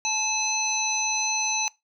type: harmonic tone with a mistuned harmonic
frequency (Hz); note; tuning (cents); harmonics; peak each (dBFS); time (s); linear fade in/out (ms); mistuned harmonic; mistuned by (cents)
868; A5; -24; 1 / 3 / 5 / 7; -30 / -29 / -32 / -26; 0.05-1.68; 0; 5; -120
effects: noise-tail reverb RT60 0.2 s tail -21 dB re dry